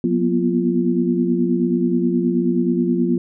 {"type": "tone cluster", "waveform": "sine", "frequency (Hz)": [180.7, 237.8, 247.2, 345.4], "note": ["F#3", "A#3", "B3", "F4"], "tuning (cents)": [-41, 35, 2, -19], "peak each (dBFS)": -21, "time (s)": [0.04, 3.18], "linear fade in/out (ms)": 2, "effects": []}